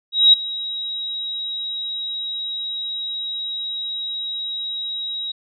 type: tone with ADSR envelope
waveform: sine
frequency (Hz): 3827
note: A#7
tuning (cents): +45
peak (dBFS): -6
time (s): 0.12-5.32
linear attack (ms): 210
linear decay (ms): 13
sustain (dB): -18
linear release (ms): 7
effects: none